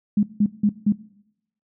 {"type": "tone bursts", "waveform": "sine", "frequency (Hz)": 207.7, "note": "G#3", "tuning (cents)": 0, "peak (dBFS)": -14, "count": 4, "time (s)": [0.17, 0.924], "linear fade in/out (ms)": 5, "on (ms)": 61, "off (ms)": 170, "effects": ["noise-tail reverb RT60 0.8 s tail -19 dB re dry"]}